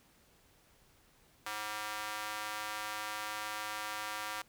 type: tone with high-pass filter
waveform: square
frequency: 106.5 Hz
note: G#2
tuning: 44 cents sharp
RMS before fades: -40 dBFS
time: 1.46-4.42 s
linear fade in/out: 5 ms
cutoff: 1100 Hz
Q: 1.3
effects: pink hiss -66 dBFS RMS until 4.48 s